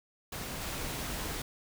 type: noise with level steps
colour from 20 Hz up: pink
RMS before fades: -39 / -37 dBFS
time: 0.32-1.42 s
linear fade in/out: 5 ms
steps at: 0.61 s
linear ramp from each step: 10 ms
effects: none